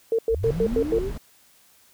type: tone bursts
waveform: sine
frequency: 453.3 Hz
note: A#4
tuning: 48 cents flat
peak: -18 dBFS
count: 6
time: 0.12-0.987 s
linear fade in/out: 2 ms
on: 67 ms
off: 93 ms
type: linear sweep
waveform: sine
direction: up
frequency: 40 to 415.3 Hz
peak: -26 dBFS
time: 0.29-1.12 s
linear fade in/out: 50 ms
type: noise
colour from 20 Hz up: brown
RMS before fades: -32 dBFS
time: 0.43-1.18 s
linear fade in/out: 5 ms
effects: white hiss -57 dBFS RMS until 1.93 s